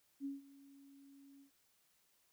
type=tone with ADSR envelope; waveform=sine; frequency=277.2 Hz; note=C#4; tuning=in tune; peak=-38 dBFS; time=0.2-1.51 s; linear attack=51 ms; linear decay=160 ms; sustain=-20 dB; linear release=100 ms; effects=white hiss -75 dBFS RMS until 2.32 s